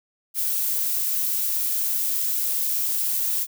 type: noise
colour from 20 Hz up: violet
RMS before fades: -24 dBFS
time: 0.34-3.47 s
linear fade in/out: 50 ms
effects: none